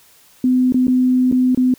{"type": "tone with dropouts", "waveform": "sine", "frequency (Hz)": 253.8, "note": "B3", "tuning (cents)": 47, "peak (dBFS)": -11, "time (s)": [0.44, 1.74], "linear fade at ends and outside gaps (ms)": 2, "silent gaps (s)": [[0.723, 0.743], [0.87, 0.88], [1.315, 1.324], [1.548, 1.574]], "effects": ["white hiss -50 dBFS RMS until 1.78 s"]}